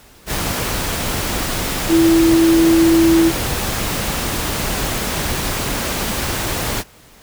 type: tone in noise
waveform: sine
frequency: 329.6 Hz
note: E4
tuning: in tune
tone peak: -9 dBFS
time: 1.88-3.32 s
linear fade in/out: 50 ms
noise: pink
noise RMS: -21 dBFS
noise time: 0.26-6.84 s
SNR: +9 dB
effects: pink hiss -46 dBFS RMS until 7.22 s